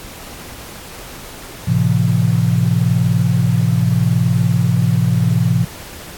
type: chord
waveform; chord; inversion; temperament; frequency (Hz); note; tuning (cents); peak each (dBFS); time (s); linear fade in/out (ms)
sine; F major; first; equal with one note detuned; 110 / 130.81 / 170.13; A2 / C3 / F3; 0 / 0 / -45; -16; 1.67-5.65; 10
effects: pink hiss -34 dBFS RMS until 6.17 s + AAC 64 kbps